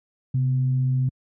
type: tone with frequency modulation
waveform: sine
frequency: 130.81 Hz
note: C3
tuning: in tune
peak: -18 dBFS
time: 0.34-1.09 s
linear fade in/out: 5 ms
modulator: 115 Hz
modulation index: 0.26
effects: high-pass 80 Hz 12 dB/octave